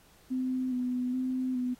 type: tone with vibrato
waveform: sine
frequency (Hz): 253.3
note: B3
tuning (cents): +44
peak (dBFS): -28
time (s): 0.3-1.75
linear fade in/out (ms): 20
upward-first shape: square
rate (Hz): 1.2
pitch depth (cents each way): 25
effects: pink hiss -61 dBFS RMS until 1.79 s + AAC 48 kbps